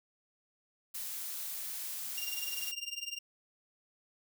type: noise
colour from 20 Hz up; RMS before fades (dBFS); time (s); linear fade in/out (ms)
blue; -40; 0.94-2.72; 10
type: tone with tremolo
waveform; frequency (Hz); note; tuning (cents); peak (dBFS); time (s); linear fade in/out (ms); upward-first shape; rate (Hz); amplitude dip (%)
25% pulse; 2794; F7; 0; -30; 2.17-3.19; 10; triangle; 20; 95
effects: none